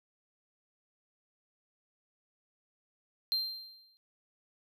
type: tone with exponential decay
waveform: triangle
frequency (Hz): 4161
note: C8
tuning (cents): -10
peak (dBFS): -25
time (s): 3.32-3.97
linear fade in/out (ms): 0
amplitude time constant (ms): 140
effects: none